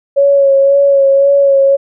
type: tone with vibrato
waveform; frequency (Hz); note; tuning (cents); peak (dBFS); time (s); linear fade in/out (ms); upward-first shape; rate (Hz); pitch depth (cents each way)
sine; 554.4; C#5; 0; -5; 0.16-1.77; 20; sine; 1.9; 25
effects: none